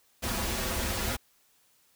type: noise with comb filter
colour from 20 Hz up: pink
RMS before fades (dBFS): -31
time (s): 0.22-1.17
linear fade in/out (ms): 20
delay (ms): 6.7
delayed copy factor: -0.85
effects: white hiss -66 dBFS RMS until 1.95 s